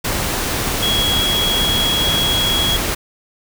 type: tone in noise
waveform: sine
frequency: 3322 Hz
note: G#7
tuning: in tune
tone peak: -16 dBFS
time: 0.82-2.77 s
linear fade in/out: 10 ms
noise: pink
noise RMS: -20 dBFS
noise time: 0.04-2.95 s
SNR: +1 dB
effects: none